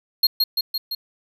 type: tone with echo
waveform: square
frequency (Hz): 4271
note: C8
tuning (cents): +35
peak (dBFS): -13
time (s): 0.23-0.27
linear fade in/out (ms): 5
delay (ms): 170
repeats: 4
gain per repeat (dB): -3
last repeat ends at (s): 0.95
effects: none